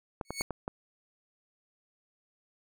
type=clicks; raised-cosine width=1 ms; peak=-20 dBFS; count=5; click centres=0.212 / 0.306 / 0.41 / 0.507 / 0.679 s
type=tone with exponential growth; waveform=15% pulse; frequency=2217 Hz; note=C#7; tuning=in tune; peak=-22 dBFS; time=0.25-0.42 s; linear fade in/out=1 ms; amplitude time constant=36 ms
effects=none